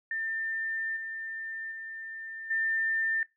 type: tone with level steps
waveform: sine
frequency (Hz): 1796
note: A6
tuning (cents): +35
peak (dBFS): -30 / -35 / -38 / -26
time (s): 0.11-3.23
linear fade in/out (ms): 2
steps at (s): 0.96 / 1.71 / 2.5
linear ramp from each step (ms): 10
effects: noise-tail reverb RT60 0.2 s tail -21 dB re dry